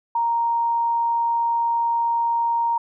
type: tone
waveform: sine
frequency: 932.3 Hz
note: A#5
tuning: in tune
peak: -18 dBFS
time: 0.15-2.78 s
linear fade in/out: 5 ms
effects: none